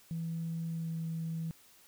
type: tone with pitch glide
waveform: sine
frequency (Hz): 164.81 to 163.11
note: E3 to E3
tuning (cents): 0 to -18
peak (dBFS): -33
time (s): 0.11-1.51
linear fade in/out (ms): 0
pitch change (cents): -18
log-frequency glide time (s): 0.67-0.98
effects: tanh soft clip ceiling -29 dBFS + white hiss -61 dBFS RMS until 1.87 s